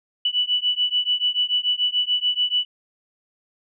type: beating tone pair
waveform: sine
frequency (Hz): 2960 / 2966.9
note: F#7 / F#7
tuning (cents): 0 / +4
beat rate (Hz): 6.9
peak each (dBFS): -22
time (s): 0.25-2.65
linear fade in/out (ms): 5
effects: none